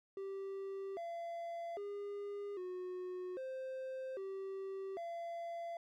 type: tone with pitch steps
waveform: triangle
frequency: 390.1 / 680 / 406.3 / 364.8 / 523 / 387 / 680 Hz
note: G4 / F5 / G#4 / F#4 / C5 / G4 / F5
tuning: -8 / -46 / -38 / -24 / -1 / -22 / -46 cents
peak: -39 dBFS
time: 0.17-5.77 s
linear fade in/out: 2 ms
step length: 800 ms
effects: none